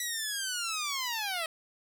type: linear sweep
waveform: 10% pulse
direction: down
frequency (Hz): 1961 to 630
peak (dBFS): -23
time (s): 0-1.46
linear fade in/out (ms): 2
effects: none